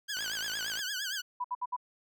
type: tone with vibrato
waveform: 15% pulse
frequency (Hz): 1574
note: G6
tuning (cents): +7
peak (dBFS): -27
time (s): 0.08-1.22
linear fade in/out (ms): 20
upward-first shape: triangle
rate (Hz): 8.7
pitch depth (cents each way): 150
type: click train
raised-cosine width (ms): 0.2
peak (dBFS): -25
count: 35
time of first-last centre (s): 0.17-0.792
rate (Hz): 54.7
type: tone bursts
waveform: sine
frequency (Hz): 987.8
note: B5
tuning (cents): 0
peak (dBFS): -30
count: 4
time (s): 1.4-1.765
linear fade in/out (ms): 10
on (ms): 44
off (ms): 63
effects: none